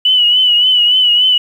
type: tone with vibrato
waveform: sine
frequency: 2960 Hz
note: F#7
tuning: in tune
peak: -7 dBFS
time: 0.05-1.38 s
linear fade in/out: 5 ms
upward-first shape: triangle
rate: 3.5 Hz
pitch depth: 62 cents each way
effects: 7-bit